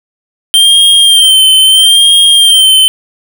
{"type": "tone with vibrato", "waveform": "square", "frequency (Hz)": 3154, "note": "G7", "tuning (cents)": 10, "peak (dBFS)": -3, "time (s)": [0.54, 2.88], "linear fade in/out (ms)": 0, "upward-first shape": "sine", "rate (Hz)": 0.76, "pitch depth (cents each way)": 47, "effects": []}